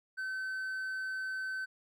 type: tone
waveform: triangle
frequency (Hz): 1530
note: G6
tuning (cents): -42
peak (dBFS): -33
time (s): 0.17-1.66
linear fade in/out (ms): 20
effects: none